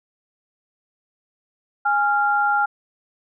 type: tone pair together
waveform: sine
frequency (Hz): 825 / 1388.9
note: G#5 / F6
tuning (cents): -12 / -10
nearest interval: major sixth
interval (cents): 902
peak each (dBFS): -19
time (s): 1.85-2.66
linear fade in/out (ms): 10
effects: none